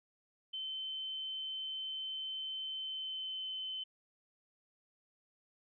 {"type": "tone with pitch glide", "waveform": "sine", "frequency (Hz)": [3076, 3058], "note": ["G7", "G7"], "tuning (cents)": [-33, -44], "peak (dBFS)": -38, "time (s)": [0.53, 3.84], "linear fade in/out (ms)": 10, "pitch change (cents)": -11, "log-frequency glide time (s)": [2.76, 3.47], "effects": []}